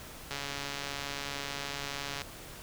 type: click train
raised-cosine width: 0.2 ms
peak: -19 dBFS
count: 270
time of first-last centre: 0.31-2.218 s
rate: 141 Hz
effects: pink hiss -47 dBFS RMS until 2.62 s